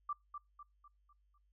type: tone with echo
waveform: sine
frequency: 1174.7 Hz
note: D6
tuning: in tune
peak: -35 dBFS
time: 0.09-0.13 s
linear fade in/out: 5 ms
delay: 250 ms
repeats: 5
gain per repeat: -7 dB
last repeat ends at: 1.38 s
effects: noise-tail reverb RT60 0.2 s tail -24 dB re dry + added 50 Hz sine -70 dBFS peak until 1.52 s